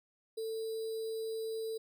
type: tone with sample-and-hold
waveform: sine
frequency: 445.8 Hz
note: A4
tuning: 23 cents sharp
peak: -35 dBFS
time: 0.37-1.78 s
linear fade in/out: 10 ms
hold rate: 4410 Hz
effects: none